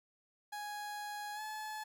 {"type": "tone with pitch glide", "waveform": "30% pulse", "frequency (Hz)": [830.6, 859.4], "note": ["G#5", "A5"], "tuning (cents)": [0, -41], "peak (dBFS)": -38, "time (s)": [0.52, 1.84], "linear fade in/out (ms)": 10, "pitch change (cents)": 59, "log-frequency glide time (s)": [1.34, 1.41], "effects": ["13-bit"]}